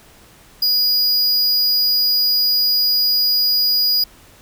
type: tone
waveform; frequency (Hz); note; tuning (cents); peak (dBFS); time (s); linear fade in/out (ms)
square; 4900; D#8; -27; -14; 0.62-4.04; 5
effects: pink hiss -47 dBFS RMS until 4.41 s